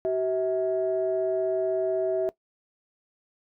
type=tone pair together; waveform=sine; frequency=379 / 647 Hz; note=F#4 / E5; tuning=+42 / -32 cents; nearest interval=major sixth; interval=926 cents; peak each=-25 dBFS; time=0.05-2.29 s; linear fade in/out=0 ms; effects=noise-tail reverb RT60 0.1 s tail -19 dB re dry + tanh soft clip ceiling -16 dBFS